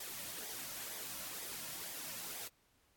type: noise with flanger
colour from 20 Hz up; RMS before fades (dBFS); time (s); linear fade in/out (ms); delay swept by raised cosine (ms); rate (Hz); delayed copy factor
white; -45; 0-2.48; 5; 0.7 to 2.6; 2.1; -0.5
effects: pink hiss -73 dBFS RMS until 2.96 s + AAC 64 kbps